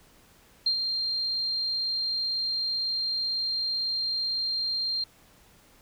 sine tone with ADSR envelope, 4186 Hz, C8, in tune, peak -20 dBFS, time 0.66-5.04 s, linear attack 6 ms, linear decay 85 ms, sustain -6 dB, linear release 5 ms, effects pink hiss -58 dBFS RMS until 5.81 s

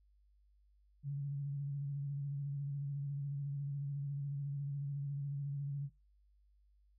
sine tone with vibrato, 141.2 Hz, C#3, 32 cents sharp, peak -36 dBFS, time 1.03-5.9 s, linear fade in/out 50 ms, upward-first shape square, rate 14 Hz, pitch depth 25 cents each way, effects noise-tail reverb RT60 0.2 s tail -19 dB re dry + added 50 Hz sine -66 dBFS peak until 6.98 s

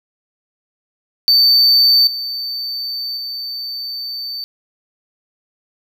triangle tone with level steps, 4562 Hz, C#8, 49 cents sharp, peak -7 / -20 / -22 dBFS, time 1.28-4.44 s, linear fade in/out 0 ms, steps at 2.07 / 3.17 s, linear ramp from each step 2 ms, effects none

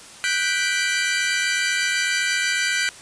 sawtooth chord, G major seventh, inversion third, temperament equal, 1480 / 1568 / 1975.5 / 2349 Hz, F#6 / G6 / B6 / D7, 0 / 0 / 0 / 0 cents, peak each -22 dBFS, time 0.24-2.89 s, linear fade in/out 0 ms, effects white hiss -42 dBFS RMS until 3.01 s + resampled to 22050 Hz

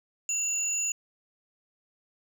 sine tone pair together, 2744 / 6914 Hz, F7 / A8, -31 / -31 cents, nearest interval octave + major third, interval 1600 cents, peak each -34 / -25 dBFS, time 0.29-0.92 s, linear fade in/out 2 ms, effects tanh soft clip ceiling -23 dBFS

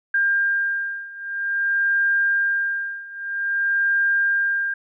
sine beating tone pair, 1600 / 1600.51 Hz, G6 / G6, +35 / +36 cents, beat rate 0.51 Hz, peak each -23 / -21 dBFS, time 0.14-4.74 s, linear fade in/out 5 ms, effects none

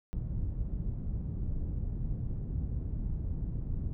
pink low-pass noise, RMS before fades -34 dBFS, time 0.13-3.93 s, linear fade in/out 0 ms, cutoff 140 Hz, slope 12 dB/octave, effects none

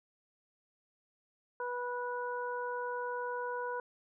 harmonic tone, 490.1 Hz, B4, 13 cents flat, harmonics 1 / 2 / 3, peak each -38 / -38 / -42 dBFS, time 1.6-3.8 s, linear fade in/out 2 ms, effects none

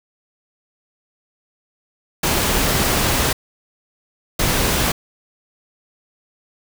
pink noise bursts at uneven times, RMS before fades -18 dBFS, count 2, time 2.23-3.33 / 4.39-4.92 s, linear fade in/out 5 ms, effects none

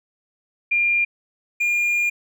sine / triangle tone pair in turn, 2400 / 2414 Hz, D7 / D7, +37 / +47 cents, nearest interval unison, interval 10 cents, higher second, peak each -16 / -16 dBFS, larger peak neither, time 0.71-1.05 / 1.6-2.1 s, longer second, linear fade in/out 10 ms, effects none

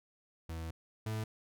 40% pulse tone pair in turn, 81.7 / 109.06 Hz, E2 / A2, -15 / -15 cents, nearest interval perfect fourth, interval 500 cents, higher second, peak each -38 / -34 dBFS, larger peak second, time 0.49-0.71 / 1.06-1.24 s, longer first, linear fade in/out 5 ms, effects none

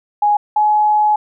sine tone pair in turn, 830.6 / 845.6 Hz, G#5 / G#5, 0 / +31 cents, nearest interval unison, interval 31 cents, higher second, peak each -10 dBFS, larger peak neither, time 0.22-0.37 / 0.56-1.16 s, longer second, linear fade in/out 5 ms, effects none

